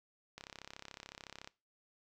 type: click train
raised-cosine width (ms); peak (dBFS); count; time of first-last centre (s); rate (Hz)
0.2; -29; 38; 0.38-1.475; 33.8
effects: noise-tail reverb RT60 0.3 s tail -21 dB re dry